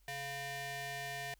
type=ring-modulated tone; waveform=sawtooth; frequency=562 Hz; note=C#5; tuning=24 cents sharp; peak=-33 dBFS; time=0.08-1.34 s; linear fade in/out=2 ms; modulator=1260 Hz; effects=added 45 Hz sine -64 dBFS peak until 1.39 s + white hiss -74 dBFS RMS until 1.39 s